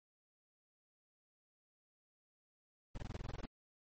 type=noise bursts; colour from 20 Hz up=brown; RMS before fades=-42 dBFS; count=11; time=2.95-3.456 s; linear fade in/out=2 ms; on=26 ms; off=22 ms; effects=low-pass 8000 Hz 12 dB/octave + MP3 32 kbps